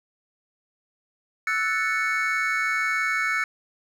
triangle chord, F# minor seventh, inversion third, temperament equal, 1318.5 / 1480 / 1760 / 2217 Hz, E6 / F#6 / A6 / C#7, 0 / 0 / 0 / 0 cents, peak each -27 / -27 / -27 / -24 dBFS, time 1.47-3.44 s, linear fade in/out 2 ms, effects none

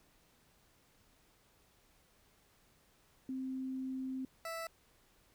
sine / 20% pulse tone pair in turn, 261.6 / 659.2 Hz, C4 / E5, 0 / 0 cents, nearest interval octave + major third, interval 1600 cents, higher second, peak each -37 / -35 dBFS, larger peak second, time 3.29-4.25 / 4.45-4.67 s, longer first, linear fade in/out 2 ms, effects pink hiss -69 dBFS RMS until 5.34 s

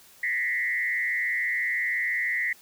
sine tone with frequency modulation, 1975.5 Hz, B6, in tune, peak -24 dBFS, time 0.23-2.53 s, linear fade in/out 5 ms, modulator 126 Hz, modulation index 1.1, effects white hiss -54 dBFS RMS until 2.61 s

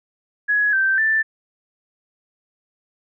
sine tone with pitch steps, 1677 / 1559 / 1768 Hz, G#6 / G6 / A6, +16 / -10 / +8 cents, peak -15 dBFS, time 0.48-1.23 s, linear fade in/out 20 ms, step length 250 ms, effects none

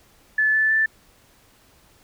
sine tone with pitch steps, 1735 / 1749.1 / 1763.3 Hz, A6 / A6 / A6, -25 / -11 / +3 cents, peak -16 dBFS, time 0.38-0.86 s, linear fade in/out 5 ms, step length 160 ms, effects pink hiss -56 dBFS RMS until 2.03 s

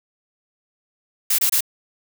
blue noise bursts, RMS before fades -18 dBFS, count 3, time 1.3-1.607 s, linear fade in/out 5 ms, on 85 ms, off 26 ms, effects none

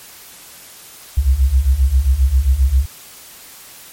sine beating tone pair, 61.74 / 69.24 Hz, B1 / C#2, 0 / -1 cents, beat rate 7.5 Hz, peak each -15 / -12 dBFS, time 1.17-2.86 s, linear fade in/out 10 ms, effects white hiss -39 dBFS RMS until 3.92 s + MP3 64 kbps

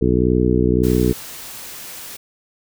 harmonic tone, 61.74 Hz, B1, in tune, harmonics 1 / 2 / 3 / 4 / 5 / 6 / 7, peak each -21 / -21 / -21 / -21 / -21 / -21 / -21 dBFS, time 0.01-1.13 s, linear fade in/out 10 ms
white noise, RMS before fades -34 dBFS, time 0.83-2.17 s, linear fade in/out 10 ms
effects none

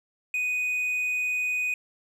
triangle tone, 2489 Hz, D#7, in tune, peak -23 dBFS, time 0.34-1.74 s, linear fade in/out 2 ms, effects none

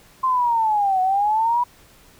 sine linear two-way sweep, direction down then up, 1054 to 736 to 982 Hz, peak -16 dBFS, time 0.23-1.64 s, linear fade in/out 10 ms, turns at 1.01 s, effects pink hiss -51 dBFS RMS until 2.19 s

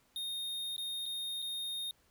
square tone with dropouts, 3694 Hz, A#7, 16 cents flat, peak -37 dBFS, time 0.16-1.91 s, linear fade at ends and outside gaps 1 ms, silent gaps 0.764-0.78 / 1.057-1.062 / 1.42-1.424 s, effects pink hiss -70 dBFS RMS until 2.1 s

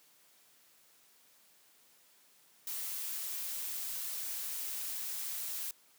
blue noise, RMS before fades -39 dBFS, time 2.67-5.71 s, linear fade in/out 2 ms, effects white hiss -65 dBFS RMS until 5.98 s + high-pass 150 Hz 12 dB/octave

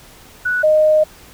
sine tone pair in turn, 1476 / 617.2 Hz, F#6 / D#5, -5 / -14 cents, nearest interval octave + minor third, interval 1509 cents, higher first, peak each -15 / -9 dBFS, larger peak second, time 0.45-0.63 / 0.63-1.04 s, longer second, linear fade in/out 10 ms, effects pink hiss -43 dBFS RMS until 1.33 s

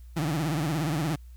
30% pulse tone with vibrato, 154.3 Hz, D#3, 14 cents flat, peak -23 dBFS, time 0.16-1.16 s, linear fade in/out 10 ms, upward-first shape triangle, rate 17 Hz, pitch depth 200 cents each way, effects added 60 Hz sine -43 dBFS peak until 1.36 s + white hiss -66 dBFS RMS until 1.36 s

